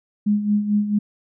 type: tone with tremolo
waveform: sine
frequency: 207.7 Hz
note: G#3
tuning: in tune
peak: -14 dBFS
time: 0.26-0.99 s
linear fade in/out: 10 ms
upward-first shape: sine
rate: 4.5 Hz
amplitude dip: 65%
effects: none